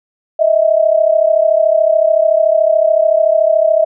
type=tone pair together; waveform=sine; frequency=624.3 / 658 Hz; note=D#5 / E5; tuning=+6 / -3 cents; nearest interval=minor second; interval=91 cents; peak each=-11 dBFS; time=0.39-3.85 s; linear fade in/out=10 ms; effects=none